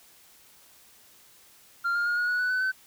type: tone with pitch steps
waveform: sine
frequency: 1390 / 1408.6 / 1427.4 / 1446.5 / 1465.9 / 1485.5 / 1505.3 / 1525.5 Hz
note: F6 / F6 / F6 / F#6 / F#6 / F#6 / F#6 / G6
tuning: -9 / +14 / +37 / -40 / -17 / +6 / +29 / -48 cents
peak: -21 dBFS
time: 1.84-2.72 s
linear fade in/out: 20 ms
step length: 110 ms
effects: tanh soft clip ceiling -23 dBFS + white hiss -56 dBFS RMS until 2.86 s